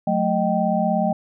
sine tone cluster, 182.5 / 219.2 / 620 / 776 Hz, F#3 / A3 / D#5 / G5, -24 / -6 / -6 / -18 cents, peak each -23 dBFS, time 0.07-1.13 s, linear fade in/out 5 ms, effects none

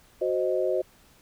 sine chord, C diminished, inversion second, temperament equal, 370 / 523.3 / 622.3 Hz, Gb4 / C5 / Eb5, 0 / 0 / 0 cents, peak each -27 / -27 / -28 dBFS, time 0.21-0.82 s, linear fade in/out 10 ms, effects pink hiss -58 dBFS RMS until 1.21 s

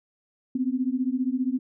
sine beating tone pair, 249.2 / 264.2 Hz, B3 / C4, +16 / +17 cents, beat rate 15 Hz, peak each -26 dBFS, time 0.55-1.59 s, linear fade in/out 5 ms, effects none

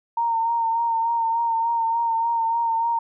sine tone with vibrato, 920 Hz, A#5, 23 cents flat, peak -19 dBFS, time 0.17-2.99 s, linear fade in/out 5 ms, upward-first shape sine, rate 3.4 Hz, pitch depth 29 cents each way, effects none

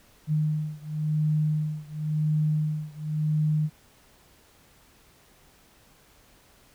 sine beating tone pair, 152.8 / 153.74 Hz, D#3 / D#3, -31 / -20 cents, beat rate 0.94 Hz, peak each -26 / -27 dBFS, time 0.27-3.7 s, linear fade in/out 50 ms, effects pink hiss -58 dBFS RMS until 6.74 s

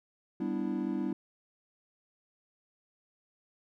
triangle chord, E minor seventh, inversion first, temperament equal, 196 / 246.9 / 293.7 / 329.6 Hz, G3 / B3 / D4 / E4, 0 / 0 / 0 / 0 cents, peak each -34 dBFS, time 0.4-1.13 s, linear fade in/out 5 ms, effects none

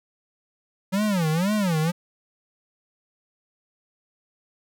square tone with vibrato, 182.2 Hz, F#3, 26 cents flat, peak -21 dBFS, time 0.92-1.92 s, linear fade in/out 20 ms, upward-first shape sine, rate 2 Hz, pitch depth 280 cents each way, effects none

